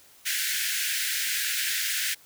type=high-pass noise; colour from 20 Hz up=pink; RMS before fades=-28 dBFS; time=0.25-2.15 s; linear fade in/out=20 ms; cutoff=1500 Hz; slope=96 dB/octave; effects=white hiss -55 dBFS RMS until 2.25 s